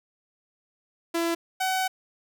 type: tone pair in turn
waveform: sawtooth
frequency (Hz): 335.8 / 753.8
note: E4 / F#5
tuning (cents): +32 / +32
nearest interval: octave + major second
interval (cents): 1400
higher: second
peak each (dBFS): -20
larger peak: neither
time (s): 1.14-1.35 / 1.6-1.88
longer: second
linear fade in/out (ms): 10
effects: none